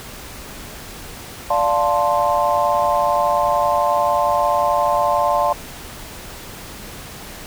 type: chord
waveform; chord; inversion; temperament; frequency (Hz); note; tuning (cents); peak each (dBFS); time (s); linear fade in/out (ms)
sine; D minor seventh; none; equal; 587.3 / 698.5 / 880 / 1046.5; D5 / F5 / A5 / C6; 0 / 0 / 0 / 0; -20; 1.5-5.53; 5
effects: pink hiss -35 dBFS RMS until 7.46 s